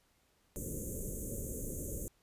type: band-stop noise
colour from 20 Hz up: pink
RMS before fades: -40 dBFS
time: 0.56-2.08 s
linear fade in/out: 0 ms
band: 570 to 6400 Hz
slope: 96 dB/octave
effects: pink hiss -72 dBFS RMS until 2.22 s + resampled to 32000 Hz